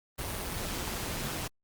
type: noise with amplitude modulation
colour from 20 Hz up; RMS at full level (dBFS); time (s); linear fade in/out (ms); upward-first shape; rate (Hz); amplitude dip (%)
pink; -33; 0.18-1.48; 10; sine; 182; 55
effects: Opus 32 kbps